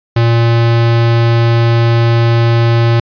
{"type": "tone", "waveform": "square", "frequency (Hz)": 116.54, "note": "A#2", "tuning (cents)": 0, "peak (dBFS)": -8, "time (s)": [0.16, 3], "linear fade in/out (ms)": 5, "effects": ["resampled to 11025 Hz"]}